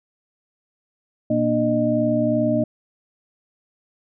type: tone cluster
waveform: sine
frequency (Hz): 119 / 235.9 / 298.6 / 614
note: A#2 / A#3 / D4 / D#5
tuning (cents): +36 / +21 / +29 / -23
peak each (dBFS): -27 / -21 / -23 / -21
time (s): 1.3-2.64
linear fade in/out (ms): 5
effects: none